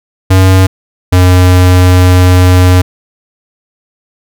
square tone pair in turn, 94.1 / 90.89 Hz, F#2 / F#2, +30 / -30 cents, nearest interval minor second, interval 60 cents, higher first, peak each -3 dBFS, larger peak neither, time 0.3-0.67 / 1.12-2.82 s, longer second, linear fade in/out 10 ms, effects none

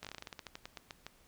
slowing click train, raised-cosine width 0.2 ms, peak -26 dBFS, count 17, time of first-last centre 0.03-1.066 s, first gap 17 ms, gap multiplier 1.16, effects pink hiss -65 dBFS RMS until 1.27 s

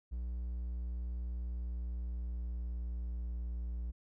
triangle tone with pitch glide, 60.1 to 59.17 Hz, B1 to A#1, -46 to +27 cents, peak -34 dBFS, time 0.11-3.92 s, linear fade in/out 20 ms, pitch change -27 cents, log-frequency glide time 1.11-3.33 s, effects none

